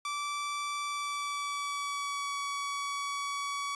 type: tone with pitch glide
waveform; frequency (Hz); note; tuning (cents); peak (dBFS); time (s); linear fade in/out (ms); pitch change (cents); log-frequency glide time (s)
sawtooth; 1162 to 1132.8; D6 to C#6; -19 to +37; -29; 0.05-3.75; 2; -44; 0.85-2.37
effects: resampled to 22050 Hz